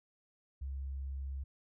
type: tone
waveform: sine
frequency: 67.8 Hz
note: C#2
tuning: 38 cents flat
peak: -37 dBFS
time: 0.61-1.44 s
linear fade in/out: 10 ms
effects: none